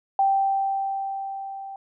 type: tone with level ramp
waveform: sine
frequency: 782 Hz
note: G5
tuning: 4 cents flat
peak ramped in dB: -16 to -34 dBFS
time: 0.19-1.76 s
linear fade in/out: 2 ms
effects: none